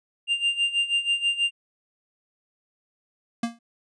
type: tone with tremolo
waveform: triangle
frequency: 2794 Hz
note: F7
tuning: in tune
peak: -17 dBFS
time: 0.27-1.51 s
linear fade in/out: 50 ms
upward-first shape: sine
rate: 6.2 Hz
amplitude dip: 80%
type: tone with exponential decay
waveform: square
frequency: 233.1 Hz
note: A#3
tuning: in tune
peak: -21 dBFS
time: 3.43-3.59 s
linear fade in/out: 5 ms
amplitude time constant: 33 ms
effects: resampled to 22050 Hz